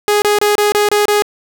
sawtooth tone bursts, 415.3 Hz, G#4, in tune, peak -6 dBFS, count 7, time 0.08-1.222 s, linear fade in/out 0 ms, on 140 ms, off 27 ms, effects none

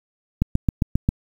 click train, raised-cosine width 5 ms, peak -5 dBFS, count 6, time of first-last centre 0.42-1.089 s, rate 7.47 Hz, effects 7-bit

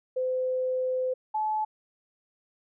sine tone pair in turn, 512 / 861.1 Hz, C5 / A5, -38 / -38 cents, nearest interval major sixth, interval 900 cents, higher second, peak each -25 dBFS, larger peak neither, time 0.16-1.14 / 1.34-1.65 s, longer first, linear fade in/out 10 ms, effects none

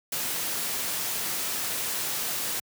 white noise, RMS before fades -30 dBFS, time 0.12-2.6 s, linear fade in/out 5 ms, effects high-pass 100 Hz 12 dB/octave

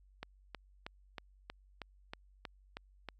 click train, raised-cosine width 0.3 ms, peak -26 dBFS, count 10, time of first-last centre 0.23-3.087 s, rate 3.15 Hz, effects added 48 Hz sine -61 dBFS peak until 3.19 s + AAC 64 kbps

